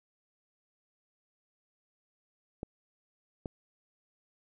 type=clicks; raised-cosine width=2 ms; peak=-23 dBFS; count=2; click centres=2.631 / 3.458 s; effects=none